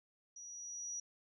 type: tone with level ramp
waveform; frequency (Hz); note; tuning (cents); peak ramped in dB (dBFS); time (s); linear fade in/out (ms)
sine; 5810; F#8; -32; -49 to -39; 0.36-1; 5
effects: none